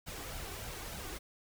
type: noise with flanger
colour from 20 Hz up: pink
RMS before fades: -43 dBFS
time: 0.06-1.19 s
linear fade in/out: 20 ms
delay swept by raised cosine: 1.3 to 2.7 ms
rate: 3.4 Hz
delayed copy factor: +0.55
effects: none